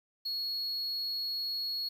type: tone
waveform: triangle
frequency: 4333 Hz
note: C#8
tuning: 40 cents flat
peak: -31 dBFS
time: 0.25-1.89 s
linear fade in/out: 10 ms
effects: 10-bit